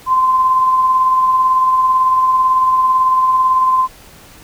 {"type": "tone with tremolo", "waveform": "sine", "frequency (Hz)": 1035, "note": "C6", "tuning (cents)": -19, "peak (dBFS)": -8, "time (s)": [0.06, 3.88], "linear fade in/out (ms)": 50, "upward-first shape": "sine", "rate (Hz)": 18, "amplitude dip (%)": 30, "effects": ["pink hiss -41 dBFS RMS until 4.43 s"]}